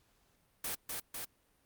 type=noise with echo; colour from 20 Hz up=white; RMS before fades=-37 dBFS; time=0.64-0.75 s; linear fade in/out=5 ms; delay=250 ms; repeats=2; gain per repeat=-2 dB; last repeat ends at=1.25 s; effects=pink hiss -72 dBFS RMS until 1.65 s + Opus 48 kbps